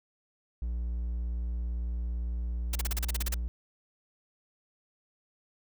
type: tone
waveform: triangle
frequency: 58.9 Hz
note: A#1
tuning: 19 cents sharp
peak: -28 dBFS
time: 0.62-3.48 s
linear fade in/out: 0 ms
type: noise bursts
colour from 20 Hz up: white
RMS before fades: -33 dBFS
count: 11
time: 2.73-3.344 s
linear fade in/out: 5 ms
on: 24 ms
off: 35 ms
effects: none